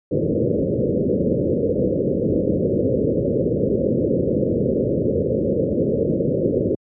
white low-pass noise, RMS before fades -19 dBFS, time 0.11-6.75 s, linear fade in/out 5 ms, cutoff 560 Hz, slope 96 dB/octave, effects high-pass 100 Hz 12 dB/octave

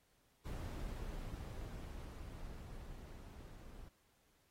brown noise with level ramp, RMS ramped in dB -43 to -54 dBFS, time 0.45-3.89 s, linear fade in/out 10 ms, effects pink hiss -75 dBFS RMS until 4.5 s + AAC 48 kbps

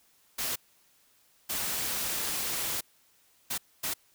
white noise bursts at uneven times, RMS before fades -32 dBFS, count 4, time 0.38-0.56 / 1.49-2.81 / 3.5-3.58 / 3.83-3.94 s, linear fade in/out 10 ms, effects white hiss -65 dBFS RMS until 4.14 s

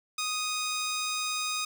10% pulse tone, 1244.5 Hz, D#6, in tune, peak -21 dBFS, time 0.18-1.65 s, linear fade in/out 5 ms, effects none

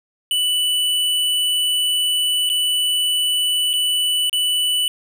square tone with dropouts, 2973 Hz, F#7, 8 cents sharp, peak -17 dBFS, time 0.31-4.88 s, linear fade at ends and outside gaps 1 ms, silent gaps 2.492-2.499 / 3.732-3.737 / 4.296-4.329 s, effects none

